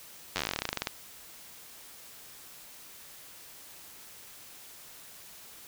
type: slowing click train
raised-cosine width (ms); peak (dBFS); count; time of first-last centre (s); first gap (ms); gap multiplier
0.2; -12; 21; 0.36-0.872; 10; 1.09
effects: white hiss -50 dBFS RMS until 5.67 s